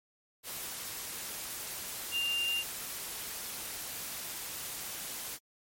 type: tone in noise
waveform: sine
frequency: 2794 Hz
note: F7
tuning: in tune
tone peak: -29 dBFS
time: 2.11-2.64 s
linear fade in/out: 50 ms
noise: white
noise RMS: -40 dBFS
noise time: 0.43-5.39 s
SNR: +8 dB
effects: MP3 64 kbps